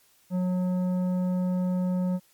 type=tone with tanh clipping; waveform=sine; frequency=182 Hz; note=F#3; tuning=28 cents flat; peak=-25 dBFS; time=0.3-2.2 s; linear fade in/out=50 ms; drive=10 dB; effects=white hiss -62 dBFS RMS until 2.33 s + MP3 96 kbps